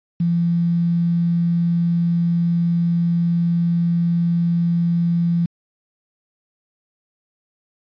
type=tone with quantisation; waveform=sine; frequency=170.6 Hz; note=F3; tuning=40 cents flat; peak=-15 dBFS; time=0.2-5.46 s; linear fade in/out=5 ms; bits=7; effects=resampled to 11025 Hz